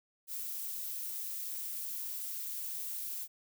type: noise with amplitude modulation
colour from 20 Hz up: violet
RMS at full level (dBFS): -38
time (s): 0.27-3.28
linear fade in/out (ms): 50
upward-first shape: sine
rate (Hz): 233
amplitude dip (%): 35
effects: none